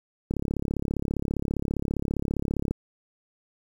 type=click train; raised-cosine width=3 ms; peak=-14 dBFS; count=85; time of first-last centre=0.31-2.71 s; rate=35 Hz; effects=8-bit